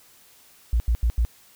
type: tone bursts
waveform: sine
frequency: 58.27 Hz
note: A#1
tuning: in tune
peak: -17 dBFS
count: 4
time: 0.73-1.25 s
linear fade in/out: 0 ms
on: 70 ms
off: 80 ms
effects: white hiss -54 dBFS RMS until 1.55 s